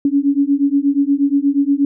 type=beating tone pair; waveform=sine; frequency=277.2 / 285.6 Hz; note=C#4 / D4; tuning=0 / -48 cents; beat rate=8.4 Hz; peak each=-15 dBFS; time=0.05-1.85 s; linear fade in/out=2 ms; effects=none